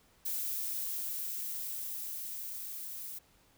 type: noise with level ramp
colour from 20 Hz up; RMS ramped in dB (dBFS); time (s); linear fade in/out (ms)
violet; -35 to -43; 0.25-3.19; 10
effects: pink hiss -66 dBFS RMS until 3.57 s